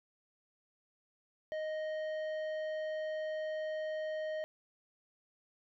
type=tone with tanh clipping; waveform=triangle; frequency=622.3 Hz; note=D#5; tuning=in tune; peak=-37 dBFS; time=1.52-4.44 s; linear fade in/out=0 ms; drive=14 dB; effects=none